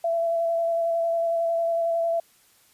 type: tone with vibrato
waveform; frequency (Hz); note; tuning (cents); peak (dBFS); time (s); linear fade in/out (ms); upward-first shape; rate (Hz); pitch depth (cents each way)
sine; 670; E5; +28; -21; 0.04-2.2; 5; square; 11; 12
effects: white hiss -59 dBFS RMS until 2.73 s + resampled to 32000 Hz